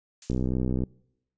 violet noise with exponential decay, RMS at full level -33 dBFS, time 0.22-0.47 s, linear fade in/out 2 ms, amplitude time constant 53 ms
click train, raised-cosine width 3 ms, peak -15 dBFS, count 35, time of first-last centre 0.3-0.836 s, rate 63.4 Hz
effects noise-tail reverb RT60 0.8 s tail -25 dB re dry + resampled to 16000 Hz

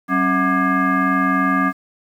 sine tone with frequency modulation, 733 Hz, F#5, 16 cents flat, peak -14 dBFS, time 0.08-1.73 s, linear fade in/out 50 ms, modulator 461 Hz, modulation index 2.1, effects 8-bit

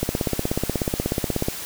click train, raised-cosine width 2 ms, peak -8 dBFS, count 25, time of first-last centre 0.03-1.485 s, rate 16.5 Hz, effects white hiss -33 dBFS RMS until 1.65 s

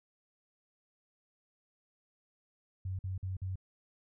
sine tone bursts, 93.9 Hz, F#2, 26 cents sharp, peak -34 dBFS, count 4, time 2.85-3.557 s, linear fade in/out 5 ms, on 140 ms, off 49 ms, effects none

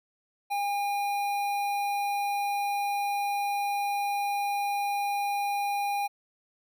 square tone with notch filter, 810 Hz, G#5, 43 cents flat, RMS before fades -29 dBFS, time 0.5-6.08 s, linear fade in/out 20 ms, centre 7000 Hz, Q 0.94, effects none

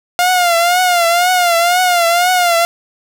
sawtooth tone with vibrato, 704 Hz, F5, 14 cents sharp, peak -6 dBFS, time 0.19-2.65 s, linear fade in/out 0 ms, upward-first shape triangle, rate 2 Hz, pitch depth 90 cents each way, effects none

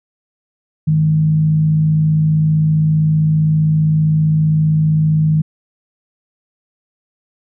sine tone with frequency modulation, 155.56 Hz, D#3, in tune, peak -10 dBFS, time 0.87-5.42 s, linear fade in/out 10 ms, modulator 55.3 Hz, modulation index 0.26, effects none

